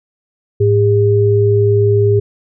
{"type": "tone pair together", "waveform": "sine", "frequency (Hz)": [107.06, 404.2], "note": ["A2", "G#4"], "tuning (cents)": [-47, -47], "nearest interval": "octave + major seventh", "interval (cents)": 2300, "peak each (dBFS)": -11, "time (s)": [0.6, 2.2], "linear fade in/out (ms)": 10, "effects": []}